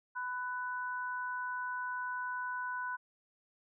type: tone pair together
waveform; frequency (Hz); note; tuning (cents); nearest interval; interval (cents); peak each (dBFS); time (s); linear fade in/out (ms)
sine; 1000 / 1489.6; B5 / F#6; +21 / +11; perfect fifth; 690; -38 / -38; 0.15-2.97; 20
effects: none